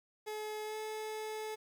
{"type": "tone with pitch glide", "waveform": "30% pulse", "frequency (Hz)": [427.4, 432.9], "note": ["G#4", "A4"], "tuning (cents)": [50, -28], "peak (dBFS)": -36, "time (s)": [0.26, 1.56], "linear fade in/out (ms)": 20, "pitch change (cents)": 22, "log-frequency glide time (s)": [0.64, 0.77], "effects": ["11-bit"]}